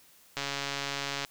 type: click train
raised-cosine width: 0.2 ms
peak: -15 dBFS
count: 124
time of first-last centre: 0.37-1.249 s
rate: 140 Hz
effects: white hiss -59 dBFS RMS until 1.3 s